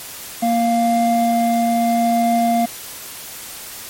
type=tone pair together; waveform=triangle; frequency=233.1 / 698.5 Hz; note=A#3 / F5; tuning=0 / 0 cents; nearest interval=octave + perfect fifth; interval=1900 cents; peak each=-15 / -14 dBFS; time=0.42-2.66 s; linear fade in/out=10 ms; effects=white hiss -33 dBFS RMS until 3.89 s + MP3 64 kbps